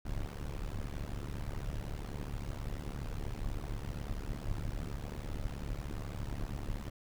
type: noise with amplitude modulation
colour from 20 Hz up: brown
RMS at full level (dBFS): -34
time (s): 0.05-6.9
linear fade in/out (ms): 10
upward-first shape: sine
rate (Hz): 72.2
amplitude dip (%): 100
effects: none